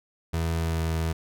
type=tone with pitch glide; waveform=30% pulse; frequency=82.41 to 81.32 Hz; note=E2 to E2; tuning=0 to -23 cents; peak=-22 dBFS; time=0.33-1.13 s; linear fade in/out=10 ms; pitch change=-23 cents; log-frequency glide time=0.59-0.84 s; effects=none